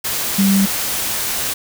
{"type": "tone in noise", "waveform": "sine", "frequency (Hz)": 196, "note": "G3", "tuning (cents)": 0, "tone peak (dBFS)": -11, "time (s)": [0.38, 0.66], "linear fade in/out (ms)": 10, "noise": "white", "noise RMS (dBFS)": -21, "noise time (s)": [0.04, 1.54], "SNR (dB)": 7, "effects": []}